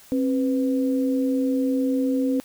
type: tone pair together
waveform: sine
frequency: 267 / 497.7 Hz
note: C4 / B4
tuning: +35 / +13 cents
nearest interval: major seventh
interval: 1078 cents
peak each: -20 / -27 dBFS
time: 0.12-2.4 s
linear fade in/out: 0 ms
effects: white hiss -50 dBFS RMS until 2.44 s